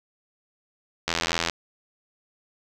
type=click train; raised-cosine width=0.2 ms; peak=-6 dBFS; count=36; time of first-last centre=1.08-1.498 s; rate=83.8 Hz; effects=none